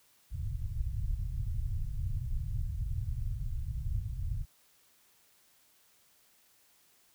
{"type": "low-pass noise", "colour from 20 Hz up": "pink", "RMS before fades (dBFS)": -34, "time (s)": [0.3, 4.46], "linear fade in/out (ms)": 50, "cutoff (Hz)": 130, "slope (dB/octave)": 48, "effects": ["white hiss -66 dBFS RMS until 7.14 s"]}